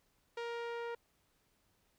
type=tone with low-pass filter sweep; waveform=sawtooth; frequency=469.5 Hz; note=A#4; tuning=12 cents sharp; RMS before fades=-41 dBFS; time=0.37-0.95 s; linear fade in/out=5 ms; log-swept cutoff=3800 to 2000 Hz; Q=0.78; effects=pink hiss -75 dBFS RMS until 1.98 s